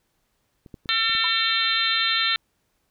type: clicks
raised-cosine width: 3 ms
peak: -32 / -25 / -28 / -33 / -30 dBFS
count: 5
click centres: 0.662 / 0.742 / 0.858 / 1.096 / 1.151 s
type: harmonic tone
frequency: 450.7 Hz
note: A4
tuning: 42 cents sharp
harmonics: 3 / 4 / 5 / 6 / 7 / 8 / 9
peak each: -28 / -27 / -29 / -31 / -29 / -25 / -26 dBFS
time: 0.89-2.36 s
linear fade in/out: 0 ms
type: tone with exponential decay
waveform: sine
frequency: 1000 Hz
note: B5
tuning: 21 cents sharp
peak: -26 dBFS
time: 1.24-1.33 s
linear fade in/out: 1 ms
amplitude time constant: 19 ms
effects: pink hiss -71 dBFS RMS until 2.9 s